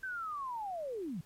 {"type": "linear sweep", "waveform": "sine", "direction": "down", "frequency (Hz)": [1568, 140.9], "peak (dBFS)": -36, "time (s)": [0.03, 1.21], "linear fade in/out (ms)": 5, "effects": ["pink hiss -64 dBFS RMS until 1.25 s", "MP3 64 kbps"]}